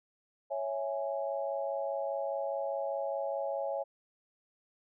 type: chord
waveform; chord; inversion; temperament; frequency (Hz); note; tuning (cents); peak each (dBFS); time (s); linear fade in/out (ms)
sine; C# minor; none; equal; 554.4 / 659.3 / 830.6; C#5 / E5 / G#5; 0 / 0 / 0; -34 / -37 / -39; 0.5-3.84; 20
effects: none